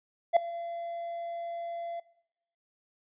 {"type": "tone with ADSR envelope", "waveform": "triangle", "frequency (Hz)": 682, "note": "F5", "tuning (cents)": -41, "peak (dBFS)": -13, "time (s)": [0.33, 2], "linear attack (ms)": 35, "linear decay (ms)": 3, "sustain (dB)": -20, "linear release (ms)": 6, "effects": ["noise-tail reverb RT60 0.8 s tail -20 dB re dry", "resampled to 8000 Hz"]}